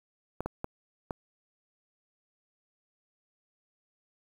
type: clicks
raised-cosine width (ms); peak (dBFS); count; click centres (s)
1; -19; 4; 0.406 / 0.46 / 0.644 / 1.108
effects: 8-bit